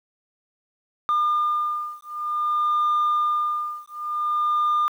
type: beating tone pair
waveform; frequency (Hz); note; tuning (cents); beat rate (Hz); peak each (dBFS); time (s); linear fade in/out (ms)
sine; 1206 / 1206.54; D6 / D6; +46 / +46; 0.54; -22; 1.09-4.88; 0
effects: tanh soft clip ceiling -16 dBFS + 9-bit